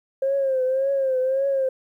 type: tone with vibrato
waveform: sine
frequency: 532 Hz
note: C5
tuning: 29 cents sharp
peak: -18 dBFS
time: 0.22-1.69 s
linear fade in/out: 5 ms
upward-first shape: triangle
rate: 1.8 Hz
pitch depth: 79 cents each way
effects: tanh soft clip ceiling -14 dBFS + 10-bit